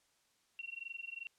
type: tone with amplitude modulation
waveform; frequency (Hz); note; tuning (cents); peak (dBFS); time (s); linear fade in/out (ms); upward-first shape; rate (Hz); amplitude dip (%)
sine; 2736; F7; -36; -39; 0.59-1.27; 0; sine; 22.6; 95
effects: white hiss -74 dBFS RMS until 1.38 s + low-pass 9000 Hz 12 dB/octave